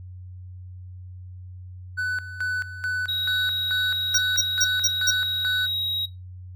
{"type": "tone with tremolo", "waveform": "triangle", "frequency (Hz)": 1497, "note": "F#6", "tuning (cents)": 20, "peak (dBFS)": -21, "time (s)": [1.97, 5.67], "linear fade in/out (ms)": 20, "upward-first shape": "square", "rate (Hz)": 2.3, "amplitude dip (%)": 75}
{"type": "tone", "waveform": "triangle", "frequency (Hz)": 3816, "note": "A#7", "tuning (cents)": 40, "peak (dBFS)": -22, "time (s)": [3.08, 6.06], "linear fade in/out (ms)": 10}
{"type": "tone bursts", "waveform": "square", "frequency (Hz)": 5640, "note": "F8", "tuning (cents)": 16, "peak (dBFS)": -18, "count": 5, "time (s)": [4.14, 5.11], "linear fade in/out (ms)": 10, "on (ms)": 42, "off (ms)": 190}
{"effects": ["noise-tail reverb RT60 0.2 s tail -20 dB re dry", "added 91 Hz sine -37 dBFS peak until 6.55 s"]}